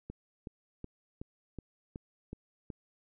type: click train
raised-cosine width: 3 ms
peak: -28 dBFS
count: 8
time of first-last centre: 0.1-2.702 s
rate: 2.69 Hz
effects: none